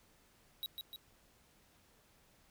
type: tone with echo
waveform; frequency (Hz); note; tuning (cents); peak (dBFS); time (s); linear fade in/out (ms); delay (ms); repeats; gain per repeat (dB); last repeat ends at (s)
square; 3844; B7; -48; -38; 0.63-0.66; 0; 150; 2; -4; 0.96
effects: pink hiss -68 dBFS RMS until 2.5 s